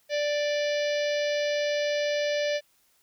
harmonic tone with a mistuned harmonic, 587.3 Hz, D5, in tune, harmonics 1 / 3 / 4 / 5 / 6 / 7 / 8 / 9 / 10, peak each -25 / -35 / -37 / -39 / -41 / -42 / -43 / -44 / -45 dBFS, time 0.09-2.61 s, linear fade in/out 50 ms, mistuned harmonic 9, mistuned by -50 cents, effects white hiss -66 dBFS RMS until 3.02 s

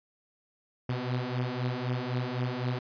sawtooth beating tone pair, 122.8 / 126.7 Hz, B2 / B2, -9 / +45 cents, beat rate 3.9 Hz, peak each -29 / -28 dBFS, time 0.89-2.79 s, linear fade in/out 5 ms, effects resampled to 11025 Hz

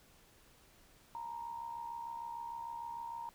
sine tone with amplitude modulation, 932.3 Hz, A#5, in tune, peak -38 dBFS, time 1.15-3.29 s, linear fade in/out 0 ms, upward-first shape sine, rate 66.6 Hz, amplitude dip 60%, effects pink hiss -64 dBFS RMS until 3.34 s

